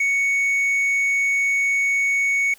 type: tone with tanh clipping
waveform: sine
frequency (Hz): 2224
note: C#7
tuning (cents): +5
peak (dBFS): -18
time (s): 0-2.54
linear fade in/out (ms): 5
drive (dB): 4
effects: white hiss -51 dBFS RMS until 2.58 s